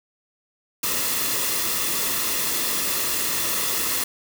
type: noise with comb filter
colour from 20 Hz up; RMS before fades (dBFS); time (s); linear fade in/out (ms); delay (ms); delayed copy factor
white; -24; 0.83-4.04; 5; 1.3; -0.5
effects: none